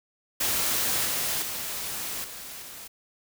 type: noise with level steps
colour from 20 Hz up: white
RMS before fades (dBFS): -26 / -28 / -33 / -40 / -42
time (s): 0.4-2.88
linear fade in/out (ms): 10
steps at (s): 1.05 / 1.42 / 2.24 / 2.62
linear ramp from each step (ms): 2
effects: none